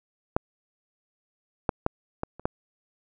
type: clicks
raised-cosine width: 1 ms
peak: -7 / -8 / -8 / -14 / -28 / -10 dBFS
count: 6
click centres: 0.365 / 1.692 / 1.864 / 2.234 / 2.396 / 2.455 s
effects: none